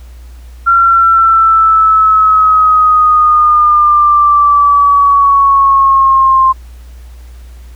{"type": "linear sweep", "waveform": "sine", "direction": "down", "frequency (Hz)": [1373, 1051], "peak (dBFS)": -4, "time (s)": [0.66, 6.53], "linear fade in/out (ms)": 20, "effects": ["added 60 Hz sine -29 dBFS peak until 7.75 s", "pink hiss -46 dBFS RMS until 7.75 s"]}